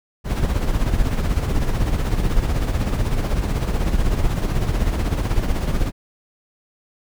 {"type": "noise with tremolo", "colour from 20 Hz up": "brown", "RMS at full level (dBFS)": -17, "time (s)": [0.24, 5.92], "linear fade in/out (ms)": 50, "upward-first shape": "sine", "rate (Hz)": 16, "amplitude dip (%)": 55, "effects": []}